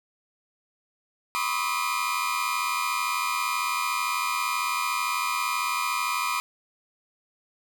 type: tone cluster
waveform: 40% pulse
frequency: 987 / 1065 / 1181 / 1274 / 2416 Hz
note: B5 / C6 / D6 / D#6 / D7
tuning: -1 / +30 / +9 / +41 / +48 cents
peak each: -31 dBFS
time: 1.35-6.4 s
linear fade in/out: 0 ms
effects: none